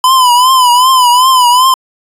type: tone with vibrato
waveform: square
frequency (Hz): 1007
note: B5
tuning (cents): +33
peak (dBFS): -5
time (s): 0.04-1.74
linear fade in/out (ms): 2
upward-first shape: triangle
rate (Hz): 2.6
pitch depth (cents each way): 95
effects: resampled to 32000 Hz